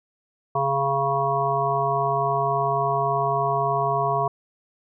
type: harmonic tone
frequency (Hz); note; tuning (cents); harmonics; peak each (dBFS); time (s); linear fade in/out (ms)
138.2; C#3; -5; 1 / 3 / 5 / 7 / 8; -29 / -28 / -24 / -26 / -26; 0.55-4.28; 5
effects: none